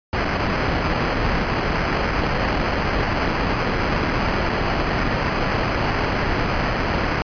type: noise with sample-and-hold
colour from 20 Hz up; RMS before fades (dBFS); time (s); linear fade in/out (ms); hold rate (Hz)
pink; -21; 0.13-7.22; 0; 3675
effects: resampled to 11025 Hz